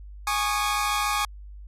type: chord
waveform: sawtooth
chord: Ab suspended fourth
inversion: none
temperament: equal with one note detuned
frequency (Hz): 830.6 / 1108.7 / 1222.4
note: Ab5 / Db6 / Eb6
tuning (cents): 0 / 0 / -31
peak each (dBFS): -24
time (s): 0.27-1.25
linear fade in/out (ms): 2
effects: added 50 Hz sine -39 dBFS peak until 1.67 s + resampled to 32000 Hz